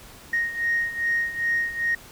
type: beating tone pair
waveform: sine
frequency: 1864.7 / 1867.2 Hz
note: A#6 / A#6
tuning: 0 / +2 cents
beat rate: 2.5 Hz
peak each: -23 / -27 dBFS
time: 0.33-1.95 s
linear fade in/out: 5 ms
effects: tanh soft clip ceiling -15 dBFS + pink hiss -46 dBFS RMS until 2.11 s